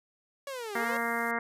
sawtooth linear two-way sweep, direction down then up, 568 to 378.4 to 559 Hz, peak -32 dBFS, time 0.47-0.97 s, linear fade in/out 2 ms, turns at 0.77 s
harmonic tone, 233.1 Hz, A#3, in tune, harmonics 1 / 2 / 3 / 4 / 5 / 6 / 7 / 8 / 9, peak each -37 / -37 / -37 / -37 / -37 / -37 / -37 / -37 / -37 dBFS, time 0.75-1.39 s, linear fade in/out 5 ms
violet noise, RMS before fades -46 dBFS, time 0.75-1.31 s, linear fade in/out 0 ms
effects resampled to 32000 Hz

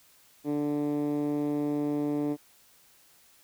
10% pulse tone with band-pass filter, 146.83 Hz, D3, in tune, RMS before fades -29 dBFS, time 0.44-2.37 s, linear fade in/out 50 ms, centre 300 Hz, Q 2.5, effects white hiss -60 dBFS RMS until 3.43 s

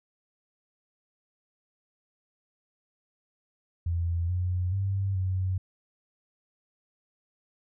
sine tone with pitch steps, 85.1 / 90.3 / 97.6 / 93.4 Hz, F2 / F#2 / G2 / F#2, -44 / -42 / -7 / +17 cents, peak -25 dBFS, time 3.86-5.58 s, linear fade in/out 5 ms, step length 430 ms, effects none

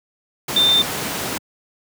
sine tone in noise, 3589 Hz, A7, 34 cents sharp, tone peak -12 dBFS, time 0.56-0.82 s, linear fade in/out 5 ms, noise pink, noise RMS -24 dBFS, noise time 0.48-1.38 s, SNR +9 dB, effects high-pass 150 Hz 12 dB/octave

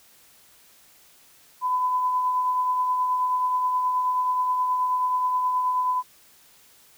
sine tone with tremolo, 1005 Hz, B5, 30 cents sharp, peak -19 dBFS, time 1.61-6.03 s, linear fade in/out 50 ms, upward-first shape triangle, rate 9.4 Hz, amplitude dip 35%, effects white hiss -55 dBFS RMS until 6.97 s

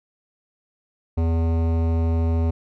sine tone with hard clipping, 82.41 Hz, E2, in tune, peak -20 dBFS, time 1.17-2.51 s, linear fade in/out 10 ms, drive 16 dB, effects none

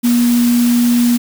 sine tone in noise, 240 Hz, B3, 49 cents flat, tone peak -9 dBFS, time 0.03-1.18 s, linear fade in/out 20 ms, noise white, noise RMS -24 dBFS, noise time 0.03-1.18 s, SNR +12 dB, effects none

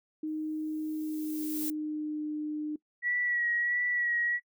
sine tone with pitch glide, 310 to 302.6 Hz, D#4 to D#4, -6 to -48 cents, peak -31 dBFS, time 0.23-2.76 s, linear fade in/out 5 ms, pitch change -42 cents, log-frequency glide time 0.96-2.27 s
violet noise with exponential growth, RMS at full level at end -34 dBFS, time 0.27-1.7 s, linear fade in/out 2 ms, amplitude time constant 310 ms
sine tone with vibrato, 1929 Hz, B6, 41 cents flat, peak -27 dBFS, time 3.02-4.4 s, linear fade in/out 50 ms, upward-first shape sine, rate 1.5 Hz, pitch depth 28 cents each way
effects noise-tail reverb RT60 0.1 s tail -21 dB re dry

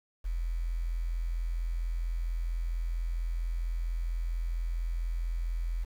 sine tone with quantisation, 42.19 Hz, E1, 41 cents sharp, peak -29 dBFS, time 0.24-5.85 s, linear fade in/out 20 ms, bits 9, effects none

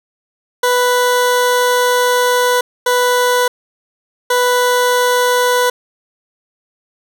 20% pulse tone bursts at uneven times, 493.9 Hz, B4, in tune, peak -6 dBFS, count 3, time 0.63-2.61 / 2.86-3.48 / 4.3-5.7 s, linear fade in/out 5 ms, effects none

